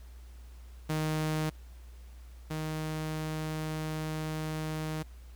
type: tone pair in turn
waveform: sawtooth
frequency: 155.56 / 156.11 Hz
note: D#3 / D#3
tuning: 0 / +6 cents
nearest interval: unison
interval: 6 cents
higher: second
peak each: -25 / -29 dBFS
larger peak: first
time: 0.89-1.5 / 2.5-5.03 s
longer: second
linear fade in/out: 10 ms
effects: added 60 Hz sine -46 dBFS peak until 5.35 s + pink hiss -62 dBFS RMS until 5.35 s